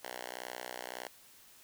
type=tone with high-pass filter; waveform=5% pulse; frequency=61.74 Hz; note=B1; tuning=in tune; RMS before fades=-44 dBFS; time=0.03-1.08 s; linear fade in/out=10 ms; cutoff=710 Hz; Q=0.84; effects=white hiss -59 dBFS RMS until 1.63 s